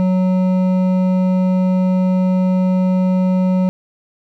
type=tone with hard clipping; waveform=triangle; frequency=185 Hz; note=F#3; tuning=in tune; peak=-14 dBFS; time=0-3.69 s; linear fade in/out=0 ms; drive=13 dB; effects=none